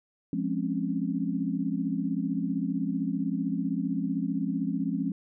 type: chord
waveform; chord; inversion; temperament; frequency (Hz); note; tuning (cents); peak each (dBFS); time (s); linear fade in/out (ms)
sine; Db major seventh; first; equal; 174.61 / 207.7 / 261.6 / 277.2; F3 / Ab3 / C4 / Db4; 0 / 0 / 0 / 0; -32; 0.33-5.12; 2
effects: none